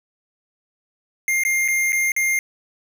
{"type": "tone with dropouts", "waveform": "square", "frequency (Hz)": 2114, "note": "C7", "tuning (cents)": 17, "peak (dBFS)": -18, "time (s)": [1.28, 2.39], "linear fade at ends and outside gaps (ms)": 1, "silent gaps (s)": [[1.436, 1.45], [1.679, 1.684], [1.922, 1.929], [2.119, 2.164]], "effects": []}